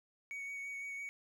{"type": "tone with vibrato", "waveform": "triangle", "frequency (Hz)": 2238, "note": "C#7", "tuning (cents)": 16, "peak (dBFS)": -39, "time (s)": [0.31, 1.09], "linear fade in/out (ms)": 0, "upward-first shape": "sine", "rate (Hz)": 5.9, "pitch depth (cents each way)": 15, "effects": []}